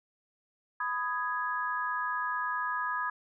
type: chord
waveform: sine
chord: G# minor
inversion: first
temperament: just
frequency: 996.7 / 1245.9 / 1661.2 Hz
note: B5 / D#6 / G#6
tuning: +16 / +2 / 0 cents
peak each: -34 dBFS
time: 0.8-3.1 s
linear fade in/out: 5 ms
effects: none